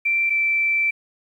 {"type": "tone pair in turn", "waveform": "sine", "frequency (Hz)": [2349, 2334], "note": ["D7", "D7"], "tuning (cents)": [0, -11], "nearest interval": "unison", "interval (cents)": 11, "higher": "first", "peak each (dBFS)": -17, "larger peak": "neither", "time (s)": [[0.05, 0.3], [0.3, 0.91]], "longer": "second", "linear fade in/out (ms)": 10, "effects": ["9-bit"]}